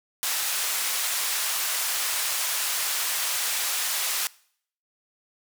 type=band-pass noise; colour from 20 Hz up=white; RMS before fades=-27 dBFS; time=0.23-4.27 s; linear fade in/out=0 ms; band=820 to 14000 Hz; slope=12 dB/octave; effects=noise-tail reverb RT60 0.6 s tail -22 dB re dry